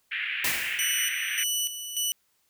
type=band-pass noise; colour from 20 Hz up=pink; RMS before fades=-31 dBFS; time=0.11-1.44 s; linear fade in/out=10 ms; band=1700 to 2900 Hz; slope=48 dB/octave
type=noise with exponential decay; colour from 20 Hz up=white; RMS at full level=-25 dBFS; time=0.44-1.04 s; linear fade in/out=5 ms; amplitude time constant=130 ms
type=tone with tremolo; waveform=15% pulse; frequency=2964 Hz; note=F#7; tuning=2 cents sharp; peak=-18 dBFS; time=0.79-2.12 s; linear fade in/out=0 ms; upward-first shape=square; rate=1.7 Hz; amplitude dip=65%
effects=white hiss -70 dBFS RMS until 2.49 s